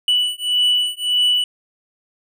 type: beating tone pair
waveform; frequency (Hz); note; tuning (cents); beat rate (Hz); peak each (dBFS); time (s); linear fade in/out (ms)
triangle; 2960 / 2961.7; F#7 / F#7; 0 / +1; 1.7; -17; 0.08-1.44; 2
effects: none